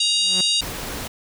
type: harmonic tone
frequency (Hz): 943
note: A#5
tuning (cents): +20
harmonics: 3 / 4 / 5 / 6 / 7 / 8 / 9 / 10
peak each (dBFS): -24 / -20 / -23 / -35 / -28 / -35 / -34 / -32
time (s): 0-0.61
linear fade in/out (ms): 5
type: tone with exponential growth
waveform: sawtooth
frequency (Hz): 184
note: F#3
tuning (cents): -9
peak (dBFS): -21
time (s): 0.12-0.41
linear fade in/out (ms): 2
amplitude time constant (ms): 63
type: noise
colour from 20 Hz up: pink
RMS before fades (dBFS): -30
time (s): 0.61-1.08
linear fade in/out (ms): 10
effects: none